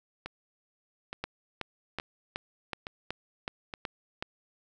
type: two click trains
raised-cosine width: 0.3 ms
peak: -21 / -17 dBFS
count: 5 / 9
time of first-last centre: 0.26-3.738 / 1.24-4.225 s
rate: 1.15 / 2.68 Hz
effects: none